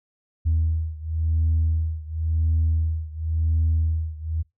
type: beating tone pair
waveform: sine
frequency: 79.9 / 80.84 Hz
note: D#2 / E2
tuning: +47 / -33 cents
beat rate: 0.94 Hz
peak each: -21 / -23 dBFS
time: 0.45-4.43 s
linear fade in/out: 20 ms
effects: noise-tail reverb RT60 0.2 s tail -25 dB re dry + tanh soft clip ceiling -14 dBFS